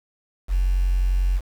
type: tone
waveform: sine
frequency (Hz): 45.59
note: F#1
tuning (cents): -25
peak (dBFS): -16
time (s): 0.48-1.41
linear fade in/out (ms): 50
effects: tanh soft clip ceiling -13 dBFS + 7-bit